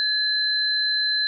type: tone pair together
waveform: sine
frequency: 1702 / 4067 Hz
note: G#6 / C8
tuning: +42 / -50 cents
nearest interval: octave + minor third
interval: 1508 cents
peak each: -25 / -21 dBFS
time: 0-1.27 s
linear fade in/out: 0 ms
effects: none